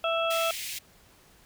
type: harmonic tone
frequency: 661 Hz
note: E5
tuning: 5 cents sharp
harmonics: 1 / 2 / 4 / 5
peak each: -27 / -30 / -33 / -34 dBFS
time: 0.04-0.51 s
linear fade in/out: 2 ms
type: high-pass noise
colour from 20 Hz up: pink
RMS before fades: -36 dBFS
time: 0.3-0.79 s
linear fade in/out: 10 ms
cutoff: 2000 Hz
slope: 48 dB/octave
effects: pink hiss -58 dBFS RMS until 1.45 s